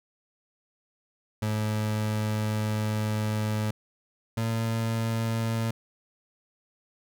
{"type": "tone pair in turn", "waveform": "30% pulse", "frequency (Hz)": [107.4, 113.34], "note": ["A2", "A#2"], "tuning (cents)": [-41, -48], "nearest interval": "minor second", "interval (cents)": 93, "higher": "second", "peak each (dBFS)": -23, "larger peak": "neither", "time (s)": [[1.42, 3.71], [4.37, 5.71]], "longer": "first", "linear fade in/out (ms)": 5, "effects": []}